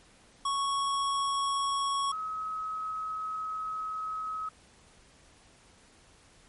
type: tone pair in turn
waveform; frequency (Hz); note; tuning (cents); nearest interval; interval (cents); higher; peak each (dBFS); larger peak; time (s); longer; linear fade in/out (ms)
square / sine; 1108.7 / 1277.2; C#6 / D#6; 0 / +45; major second; 245; second; -28 / -32; first; 0.45-2.12 / 2.12-4.49; second; 5
effects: pink hiss -59 dBFS RMS until 6.48 s + MP3 48 kbps